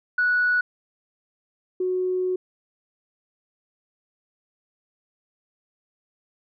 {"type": "tone pair in turn", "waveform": "sine", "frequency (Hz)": [1471, 367.8], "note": ["F#6", "F#4"], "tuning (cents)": [-11, -10], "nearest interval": "2 octaves", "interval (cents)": 2399, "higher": "first", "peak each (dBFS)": [-17, -21], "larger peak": "first", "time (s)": [[0.18, 0.61], [1.8, 2.36]], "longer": "second", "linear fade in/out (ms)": 5, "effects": ["tanh soft clip ceiling -13 dBFS"]}